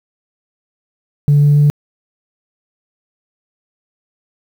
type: tone with pitch steps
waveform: sine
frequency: 144.9 / 145.74 / 146.58 Hz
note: D3 / D3 / D3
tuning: -23 / -13 / -3 cents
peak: -5 dBFS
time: 1.28-1.7 s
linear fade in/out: 0 ms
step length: 140 ms
effects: tanh soft clip ceiling -4 dBFS + 7-bit